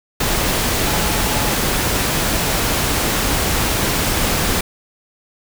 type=tone in noise; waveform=sine; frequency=855 Hz; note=A5; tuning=50 cents flat; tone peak=-29 dBFS; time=0.87-1.5 s; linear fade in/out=5 ms; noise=pink; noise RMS=-18 dBFS; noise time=0.2-4.61 s; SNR=-14 dB; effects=none